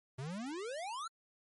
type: exponential sweep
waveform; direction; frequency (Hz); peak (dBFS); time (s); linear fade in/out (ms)
square; up; 123.47 to 1403; -40; 0.18-1.08; 10
effects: MP3 48 kbps